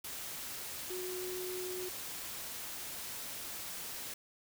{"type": "tone in noise", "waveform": "sine", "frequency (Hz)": 366.1, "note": "F#4", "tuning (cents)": -18, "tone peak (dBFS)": -39, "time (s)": [0.9, 1.89], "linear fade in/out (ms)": 5, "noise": "white", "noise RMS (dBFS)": -43, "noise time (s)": [0.04, 4.14], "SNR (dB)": 1, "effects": []}